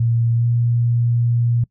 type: tone with pitch glide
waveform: sine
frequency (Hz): 116.54 to 118.71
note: A#2 to A#2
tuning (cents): 0 to +32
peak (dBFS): -14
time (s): 0-1.64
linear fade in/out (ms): 5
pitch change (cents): +32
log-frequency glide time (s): 0.35-0.46
effects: noise-tail reverb RT60 0.1 s tail -23 dB re dry